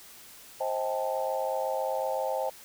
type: chord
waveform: sine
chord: A half-diminished seventh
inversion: first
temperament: just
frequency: 528 / 633.6 / 792 / 880 Hz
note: C5 / Eb5 / G5 / A5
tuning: +16 / +31 / +18 / 0 cents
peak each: -31 / -33 / -34 / -35 dBFS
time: 0.6-2.5 s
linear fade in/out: 10 ms
effects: white hiss -50 dBFS RMS until 2.64 s